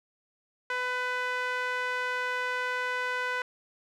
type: tone with band-pass filter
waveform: sawtooth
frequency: 499.9 Hz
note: B4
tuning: 21 cents sharp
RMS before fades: -31 dBFS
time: 0.7-3.42 s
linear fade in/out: 2 ms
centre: 1600 Hz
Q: 1.9
effects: none